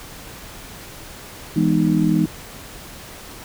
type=chord; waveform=sine; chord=E major seventh; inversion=none; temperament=just; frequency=164.81 / 206 / 247.2 / 309 Hz; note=E3 / G#3 / B3 / D#4; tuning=0 / -14 / +2 / -12 cents; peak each=-19 / -20 / -23 / -19 dBFS; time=1.56-2.26 s; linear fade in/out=5 ms; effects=pink hiss -38 dBFS RMS until 3.44 s